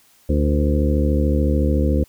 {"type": "harmonic tone with a mistuned harmonic", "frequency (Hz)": 73.7, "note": "D2", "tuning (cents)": 7, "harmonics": [1, 2, 3, 4, 5, 6, 7], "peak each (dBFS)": [-17, -25, -23, -24, -29, -30, -26], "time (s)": [0.29, 2.04], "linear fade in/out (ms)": 5, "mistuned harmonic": 6, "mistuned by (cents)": 51, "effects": ["white hiss -55 dBFS RMS until 2.08 s"]}